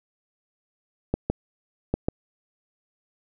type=clicks; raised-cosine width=2 ms; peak=-9 dBFS; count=4; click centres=1.14 / 1.3 / 1.94 / 2.085 s; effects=none